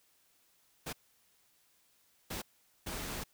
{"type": "noise bursts at uneven times", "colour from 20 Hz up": "pink", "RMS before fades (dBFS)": -40, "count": 3, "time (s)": [[0.86, 0.93], [2.3, 2.42], [2.86, 3.24]], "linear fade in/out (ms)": 10, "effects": ["white hiss -70 dBFS RMS until 3.33 s"]}